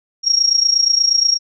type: tone with amplitude modulation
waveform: sine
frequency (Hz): 5588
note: F8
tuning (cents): 0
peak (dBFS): -8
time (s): 0.23-1.39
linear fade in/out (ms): 50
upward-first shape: sine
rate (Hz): 28.4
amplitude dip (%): 80
effects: none